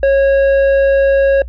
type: tone with tanh clipping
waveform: sine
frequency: 548 Hz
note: C#5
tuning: 20 cents flat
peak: -9 dBFS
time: 0.03-1.42 s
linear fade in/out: 2 ms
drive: 8 dB
effects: noise-tail reverb RT60 0.1 s tail -24 dB re dry + added 60 Hz sine -25 dBFS peak until 1.48 s